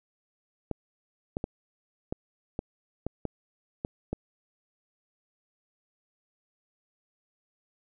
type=clicks; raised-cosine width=2 ms; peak=-17 dBFS; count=9; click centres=0.713 / 1.369 / 1.441 / 2.125 / 2.591 / 3.066 / 3.253 / 3.849 / 4.13 s; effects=none